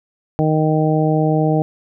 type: harmonic tone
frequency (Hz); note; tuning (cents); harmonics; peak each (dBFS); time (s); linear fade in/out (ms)
155.56; D#3; 0; 1 / 2 / 3 / 4 / 5; -16 / -19 / -21 / -22 / -23; 0.39-1.62; 0
effects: none